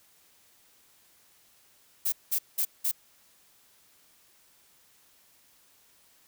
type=noise bursts; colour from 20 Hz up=violet; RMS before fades=-27 dBFS; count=4; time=2.05-2.916 s; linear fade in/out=10 ms; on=74 ms; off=190 ms; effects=white hiss -62 dBFS RMS until 6.27 s